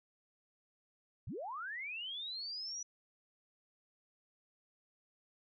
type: linear sweep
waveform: sine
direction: up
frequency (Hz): 66.1 to 5920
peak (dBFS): -40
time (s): 1.27-2.83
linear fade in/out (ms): 5
effects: none